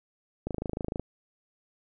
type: click train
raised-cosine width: 2 ms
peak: -18 dBFS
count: 15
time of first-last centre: 0.47-0.996 s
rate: 26.6 Hz
effects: none